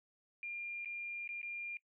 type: tone with dropouts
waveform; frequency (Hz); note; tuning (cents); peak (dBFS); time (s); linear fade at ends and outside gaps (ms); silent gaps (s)
sine; 2400; D7; +37; -40; 0.43-1.77; 1; 0.848-0.857 / 1.276-1.29 / 1.416-1.429
effects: noise-tail reverb RT60 0.1 s tail -21 dB re dry